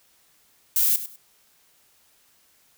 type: noise with echo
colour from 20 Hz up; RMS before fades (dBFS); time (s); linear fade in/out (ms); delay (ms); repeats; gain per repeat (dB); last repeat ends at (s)
violet; -20; 0.76-0.96; 2; 100; 2; -13; 1.16
effects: white hiss -61 dBFS RMS until 2.77 s